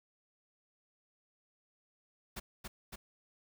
pink noise with echo, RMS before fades -42 dBFS, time 2.36-2.4 s, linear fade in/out 10 ms, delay 280 ms, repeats 2, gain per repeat -2 dB, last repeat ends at 2.96 s, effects none

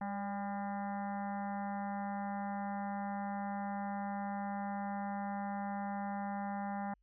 harmonic tone with a mistuned harmonic, 200.9 Hz, G3, 43 cents sharp, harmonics 1 / 3 / 4 / 5 / 6 / 7 / 8 / 9 / 10, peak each -39 / -49 / -40 / -50 / -54 / -53 / -57 / -54 / -60 dBFS, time 0.01-6.94 s, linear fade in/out 5 ms, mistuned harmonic 3, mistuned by -44 cents, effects added 47 Hz sine -70 dBFS peak until 7.02 s

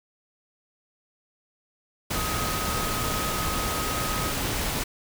sine tone in noise, 1261 Hz, D#6, 23 cents sharp, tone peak -32 dBFS, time 2.15-4.32 s, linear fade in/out 10 ms, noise pink, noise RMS -28 dBFS, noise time 2.1-4.84 s, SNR -7 dB, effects none

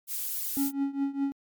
violet noise, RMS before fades -32 dBFS, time 0.07-0.72 s, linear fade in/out 50 ms
triangle tone with tremolo, 277.2 Hz, C#4, in tune, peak -21 dBFS, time 0.57-1.32 s, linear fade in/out 0 ms, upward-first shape triangle, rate 4.9 Hz, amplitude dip 90%
effects MP3 96 kbps

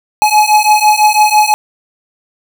square beating tone pair, 845 / 851 Hz, G#5 / G#5, +30 / +42 cents, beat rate 6 Hz, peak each -10 dBFS, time 0.22-1.54 s, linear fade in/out 0 ms, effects none

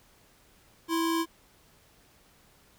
square tone pair together, 329.6 / 1051.6 Hz, E4 / C6, 0 / +8 cents, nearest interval octave + minor sixth, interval 2008 cents, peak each -27 / -33 dBFS, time 0.88-1.26 s, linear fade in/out 50 ms, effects pink hiss -61 dBFS RMS until 2.78 s

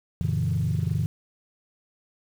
sine chord, F# dominant seventh, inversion none, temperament equal with one note detuned, 92.5 / 116.54 / 142.24 / 164.81 Hz, F#2 / A#2 / C#3 / E3, 0 / 0 / +45 / 0 cents, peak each -27 dBFS, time 0.21-1.06 s, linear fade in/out 0 ms, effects tanh soft clip ceiling -16 dBFS + 8-bit

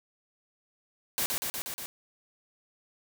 white noise with echo, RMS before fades -29 dBFS, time 1.18-1.26 s, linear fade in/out 0 ms, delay 120 ms, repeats 5, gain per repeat -2 dB, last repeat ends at 1.86 s, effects none

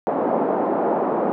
white band-pass noise, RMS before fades -21 dBFS, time 0.07-1.32 s, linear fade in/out 0 ms, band 220 to 820 Hz, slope 24 dB/octave, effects none

